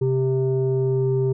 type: tone pair together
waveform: sine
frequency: 131.3 / 393 Hz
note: C3 / G4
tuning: +6 / +4 cents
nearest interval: octave + perfect fifth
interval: 1898 cents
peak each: -19 dBFS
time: 0.01-1.33 s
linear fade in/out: 10 ms
effects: tanh soft clip ceiling -14 dBFS